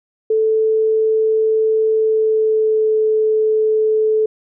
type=tone with pitch glide; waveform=sine; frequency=439 to 434.5 Hz; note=A4 to A4; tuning=-4 to -22 cents; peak=-12 dBFS; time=0.3-4.26 s; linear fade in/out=5 ms; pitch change=-18 cents; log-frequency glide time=1.93-2.98 s; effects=none